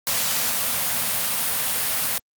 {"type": "band-stop noise", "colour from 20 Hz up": "white", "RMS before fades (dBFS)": -23, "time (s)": [0.07, 2.18], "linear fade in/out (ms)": 0, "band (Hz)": [270, 450], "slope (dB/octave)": 96, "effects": ["high-pass 80 Hz 12 dB/octave", "Opus 48 kbps"]}